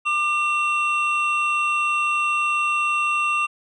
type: tone pair together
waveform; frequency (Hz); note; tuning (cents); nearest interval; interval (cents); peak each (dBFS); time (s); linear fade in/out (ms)
triangle; 1196 / 2723; D6 / F7; +31 / -44; octave + major second; 1425; -20; 0.05-3.47; 20
effects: resampled to 24000 Hz